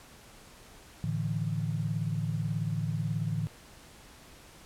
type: chord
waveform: sine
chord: A suspended fourth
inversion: none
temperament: just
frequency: 110 / 146.67 / 165 Hz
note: A2 / D3 / E3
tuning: 0 / -2 / +2 cents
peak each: -33 dBFS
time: 1.04-3.47 s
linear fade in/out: 0 ms
effects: pink hiss -53 dBFS RMS until 4.65 s + low-pass 12000 Hz 12 dB/octave